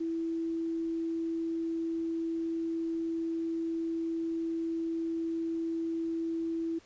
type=tone; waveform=sine; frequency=329.6 Hz; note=E4; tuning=in tune; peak=-30 dBFS; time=0-6.79 s; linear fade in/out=10 ms; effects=pink hiss -60 dBFS RMS until 6.85 s + resampled to 16000 Hz